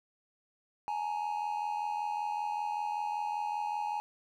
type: tone pair together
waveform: triangle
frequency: 840.8 / 926 Hz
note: G#5 / A#5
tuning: +21 / -12 cents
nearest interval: major second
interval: 167 cents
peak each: -31 / -36 dBFS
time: 0.88-4 s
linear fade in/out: 0 ms
effects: none